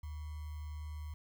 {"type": "tone with sample-and-hold", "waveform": "sine", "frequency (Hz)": 75.9, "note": "D#2", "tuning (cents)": -42, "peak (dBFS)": -40, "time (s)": [0.03, 1.14], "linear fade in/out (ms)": 5, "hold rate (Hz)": 1050, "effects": []}